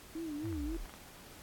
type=tone with vibrato; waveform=sine; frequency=311.1 Hz; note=D#4; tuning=in tune; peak=-37 dBFS; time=0.15-0.77 s; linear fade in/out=5 ms; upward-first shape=sine; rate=3.7 Hz; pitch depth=120 cents each way
type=exponential sweep; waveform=sine; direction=down; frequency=121.1 to 30.76 Hz; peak=-38 dBFS; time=0.43-0.86 s; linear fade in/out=20 ms
type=clicks; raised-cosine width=0.5 ms; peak=-36 dBFS; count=6; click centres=0.456 / 0.527 / 0.746 / 0.857 / 0.895 / 0.939 s
effects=pink hiss -54 dBFS RMS until 1.42 s + AAC 64 kbps